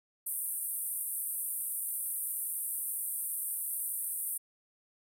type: band-pass noise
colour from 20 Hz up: pink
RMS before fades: -36 dBFS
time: 0.26-4.38 s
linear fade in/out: 10 ms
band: 8700 to 15000 Hz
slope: 96 dB/octave
effects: none